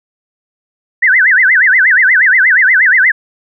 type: tone with vibrato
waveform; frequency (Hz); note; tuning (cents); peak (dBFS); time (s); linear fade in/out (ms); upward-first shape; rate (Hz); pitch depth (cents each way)
sine; 1760; A6; 0; -5; 1.02-3.12; 10; sine; 8.4; 290
effects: none